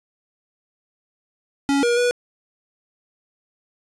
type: tone with pitch steps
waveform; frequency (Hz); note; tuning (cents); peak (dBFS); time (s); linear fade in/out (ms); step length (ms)
square; 279.4 / 476.9 / 487.5; C#4 / A#4 / B4; +14 / +39 / -23; -17; 1.69-2.11; 0; 140
effects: resampled to 22050 Hz + 8-bit